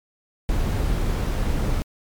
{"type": "noise", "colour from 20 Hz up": "brown", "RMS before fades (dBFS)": -22, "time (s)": [0.49, 1.82], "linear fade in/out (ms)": 0, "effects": ["MP3 96 kbps"]}